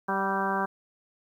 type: harmonic tone with a mistuned harmonic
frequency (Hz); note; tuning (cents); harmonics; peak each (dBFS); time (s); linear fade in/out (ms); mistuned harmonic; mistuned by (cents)
195; G3; -9; 1 / 2 / 3 / 4 / 5 / 6 / 7 / 8; -33 / -34 / -37 / -32 / -31 / -33 / -38 / -33; 0.08-0.66; 10; 4; -21
effects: 10-bit